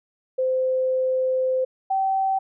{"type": "tone pair in turn", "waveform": "sine", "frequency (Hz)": [517, 771.1], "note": ["C5", "G5"], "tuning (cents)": [-21, -29], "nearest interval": "perfect fifth", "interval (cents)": 692, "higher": "second", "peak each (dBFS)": -19, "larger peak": "neither", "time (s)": [[0.38, 1.65], [1.9, 2.39]], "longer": "first", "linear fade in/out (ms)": 10, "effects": []}